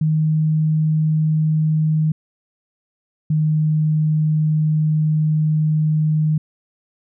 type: tone pair in turn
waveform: sine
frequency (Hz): 155.9 / 154.56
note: D#3 / D#3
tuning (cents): +4 / -11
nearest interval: unison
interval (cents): 15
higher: first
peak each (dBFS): -14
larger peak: neither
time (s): 0.01-2.12 / 3.3-6.38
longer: second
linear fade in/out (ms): 5
effects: none